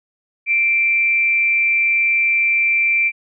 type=tone with frequency modulation; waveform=sine; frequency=2351 Hz; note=D7; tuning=1 cent sharp; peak=-13 dBFS; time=0.46-3.12 s; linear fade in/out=50 ms; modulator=223 Hz; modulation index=0.23; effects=none